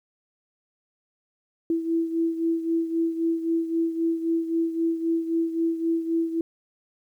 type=beating tone pair; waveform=sine; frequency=329.6 / 333.4 Hz; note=E4 / E4; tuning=0 / +20 cents; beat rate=3.8 Hz; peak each=-23 / -29 dBFS; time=1.7-6.41 s; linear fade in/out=2 ms; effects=10-bit